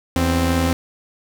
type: tone pair together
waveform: sawtooth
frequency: 82.4 / 261.6 Hz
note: E2 / C4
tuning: 0 / 0 cents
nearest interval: octave + minor sixth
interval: 2000 cents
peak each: -15 dBFS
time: 0.16-0.73 s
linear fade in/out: 0 ms
effects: none